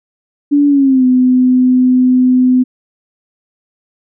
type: tone with pitch glide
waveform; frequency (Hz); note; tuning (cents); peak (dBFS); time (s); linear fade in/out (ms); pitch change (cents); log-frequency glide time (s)
sine; 287.8 to 253.5; D4 to B3; -35 to +45; -6; 0.51-2.64; 20; -220; 0.68-1.05
effects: none